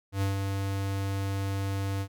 square tone with ADSR envelope, 98 Hz, G2, in tune, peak -25 dBFS, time 0.12-2.08 s, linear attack 96 ms, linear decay 140 ms, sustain -4 dB, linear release 69 ms, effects none

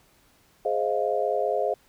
sine chord, F minor seventh, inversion first, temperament just, 419.1 / 523.8 / 628.6 / 698.5 Hz, Ab4 / C5 / Eb5 / F5, +16 / +2 / +18 / 0 cents, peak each -28 dBFS, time 0.65-1.74 s, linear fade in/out 5 ms, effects pink hiss -61 dBFS RMS until 1.88 s

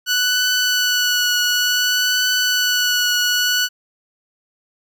15% pulse tone with vibrato, 1480 Hz, F#6, in tune, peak -9 dBFS, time 0.06-3.69 s, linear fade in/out 50 ms, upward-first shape triangle, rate 0.56 Hz, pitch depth 19 cents each way, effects none

